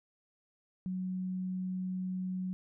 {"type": "tone", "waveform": "sine", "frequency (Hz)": 185, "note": "F#3", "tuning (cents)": 0, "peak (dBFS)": -33, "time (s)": [0.86, 2.53], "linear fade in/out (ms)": 0, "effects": []}